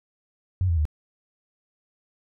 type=tone with pitch steps; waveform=sine; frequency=92.5 / 83.85 / 76.01 Hz; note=F#2 / E2 / D#2; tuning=0 / +30 / -40 cents; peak=-19 dBFS; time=0.61-0.853 s; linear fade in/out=0 ms; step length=81 ms; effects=none